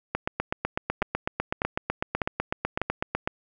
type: two click trains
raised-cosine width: 0.5 ms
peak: -10 / -10 dBFS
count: 4 / 26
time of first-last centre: 1.02-2.816 / 0.15-3.275 s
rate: 1.67 / 8 Hz
effects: none